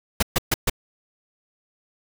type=noise bursts; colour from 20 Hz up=pink; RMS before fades=-19 dBFS; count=4; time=0.2-0.698 s; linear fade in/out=5 ms; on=27 ms; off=130 ms; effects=none